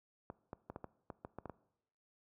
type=clicks; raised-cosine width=1 ms; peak=-30 dBFS; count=10; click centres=0.301 / 0.531 / 0.7 / 0.761 / 0.843 / 1.102 / 1.249 / 1.386 / 1.457 / 1.497 s; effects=noise-tail reverb RT60 0.8 s tail -20 dB re dry + high-pass 60 Hz 12 dB/octave